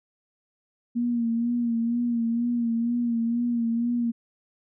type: tone with vibrato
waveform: sine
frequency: 235.1 Hz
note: A#3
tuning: 15 cents sharp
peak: -22 dBFS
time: 0.95-4.12 s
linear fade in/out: 20 ms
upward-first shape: sine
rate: 2.1 Hz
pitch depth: 43 cents each way
effects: none